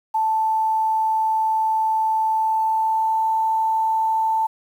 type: tone with pitch glide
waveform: sine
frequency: 880 to 886.1 Hz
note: A5 to A5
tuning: 0 to +12 cents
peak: -17 dBFS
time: 0.14-4.47 s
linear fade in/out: 10 ms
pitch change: +12 cents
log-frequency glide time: 2.3-3.27 s
effects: 8-bit